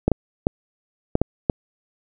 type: clicks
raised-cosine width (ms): 2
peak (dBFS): -3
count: 6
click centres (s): 0.08 / 0.117 / 0.469 / 1.154 / 1.216 / 1.498
effects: none